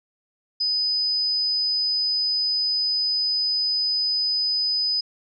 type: tone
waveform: sine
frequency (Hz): 5000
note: D#8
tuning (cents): +8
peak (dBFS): -20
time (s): 0.6-5.01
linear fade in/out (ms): 10
effects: none